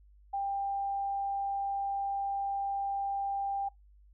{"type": "tone", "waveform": "sine", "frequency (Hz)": 793, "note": "G5", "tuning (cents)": 20, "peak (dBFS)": -30, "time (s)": [0.33, 3.69], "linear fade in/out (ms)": 10, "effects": ["noise-tail reverb RT60 0.2 s tail -26 dB re dry", "added 50 Hz sine -56 dBFS peak until 4.13 s"]}